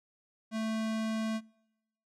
square tone, 220.8 Hz, A3, 6 cents sharp, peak -32 dBFS, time 0.51-1.41 s, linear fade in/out 50 ms, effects noise-tail reverb RT60 0.9 s tail -26 dB re dry + low-pass 8000 Hz 12 dB/octave

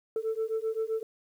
sine beating tone pair, 440 / 447.7 Hz, A4 / A4, 0 / +30 cents, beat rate 7.7 Hz, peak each -30 dBFS, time 0.16-1.03 s, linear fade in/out 2 ms, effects tanh soft clip ceiling -24 dBFS + 10-bit

